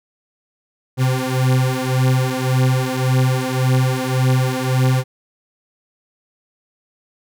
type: beating tone pair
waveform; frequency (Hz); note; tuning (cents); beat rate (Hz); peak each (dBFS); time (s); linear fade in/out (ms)
40% pulse; 128.2 / 130; C3 / C3; -35 / -11; 1.8; -17; 0.97-5.04; 50
effects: none